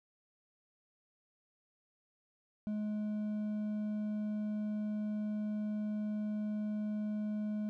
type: tone with hard clipping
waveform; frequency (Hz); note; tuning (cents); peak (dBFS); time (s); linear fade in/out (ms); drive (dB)
triangle; 211.1; G#3; +29; -35; 2.67-7.69; 0; 7
effects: none